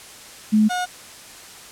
sine / 30% pulse tone pair in turn, 214.6 / 724.3 Hz, A3 / F#5, -43 / -37 cents, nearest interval octave + major sixth, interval 2106 cents, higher second, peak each -12 / -19 dBFS, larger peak first, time 0.52-0.69 / 0.69-0.86 s, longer neither, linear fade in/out 20 ms, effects white hiss -41 dBFS RMS until 1.71 s + low-pass 10000 Hz 12 dB/octave

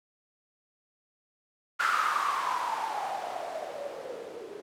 violet noise with low-pass filter sweep, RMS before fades -32 dBFS, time 1.79-4.62 s, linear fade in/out 20 ms, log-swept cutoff 1400 to 400 Hz, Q 7.4, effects none

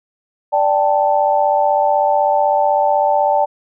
sine chord, D suspended fourth, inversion none, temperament equal, 587.3 / 784 / 880 Hz, D5 / G5 / A5, 0 / 0 / 0 cents, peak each -16 dBFS, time 0.52-3.46 s, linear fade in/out 20 ms, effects none

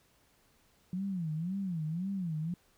sine tone with vibrato, 174.61 Hz, F3, in tune, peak -32 dBFS, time 0.93-2.54 s, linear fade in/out 2 ms, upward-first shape sine, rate 1.9 Hz, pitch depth 220 cents each way, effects pink hiss -68 dBFS RMS until 2.77 s

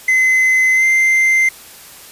triangle tone with pitch glide, 2045 to 2084 Hz, C7 to C7, -40 to -7 cents, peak -8 dBFS, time 0.08-1.49 s, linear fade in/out 5 ms, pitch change +33 cents, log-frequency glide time 0.75-0.84 s, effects white hiss -38 dBFS RMS until 2.11 s + resampled to 32000 Hz

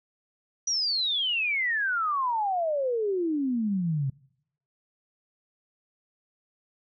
sine exponential sweep, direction down, 5910 to 130.81 Hz, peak -24 dBFS, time 0.67-4.1 s, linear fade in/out 5 ms, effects noise-tail reverb RT60 0.7 s tail -23 dB re dry

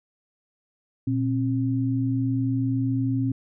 sine tone pair together, 119.1 / 267.4 Hz, A#2 / C4, +38 / +38 cents, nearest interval octave + major second, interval 1400 cents, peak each -24 dBFS, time 1.07-3.32 s, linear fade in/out 5 ms, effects none

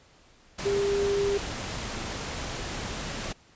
sine tone in noise, 400.9 Hz, G4, 39 cents sharp, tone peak -23 dBFS, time 0.65-1.38 s, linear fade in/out 10 ms, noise pink, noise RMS -34 dBFS, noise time 0.58-3.33 s, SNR +8 dB, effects pink hiss -58 dBFS RMS until 3.55 s + resampled to 16000 Hz

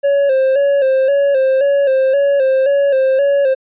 triangle tone with vibrato, 545 Hz, C#5, 29 cents flat, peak -8 dBFS, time 0.03-3.55 s, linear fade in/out 20 ms, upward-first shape square, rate 1.9 Hz, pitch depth 54 cents each way, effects resampled to 8000 Hz

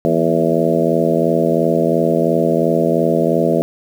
harmonic tone with a mistuned harmonic, 82.9 Hz, E2, 10 cents sharp, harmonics 2 / 3 / 4 / 5 / 6 / 7 / 8, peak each -20 / -20 / -20 / -20 / -20 / -20 / -20 dBFS, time 0.05-3.62 s, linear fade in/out 0 ms, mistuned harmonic 3, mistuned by -71 cents, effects 7-bit

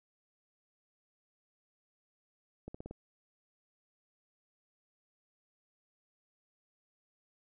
accelerating click train, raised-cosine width 2 ms, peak -30 dBFS, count 5, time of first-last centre 2.68-2.91 s, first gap 65 ms, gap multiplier 0.92, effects none

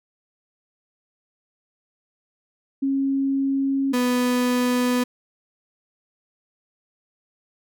sine / 35% pulse tone pair in turn, 272.6 / 247.8 Hz, C#4 / B3, -29 / +6 cents, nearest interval major second, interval 165 cents, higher first, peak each -19 / -17 dBFS, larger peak second, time 2.82-3.93 / 3.93-5.04 s, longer neither, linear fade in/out 10 ms, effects none

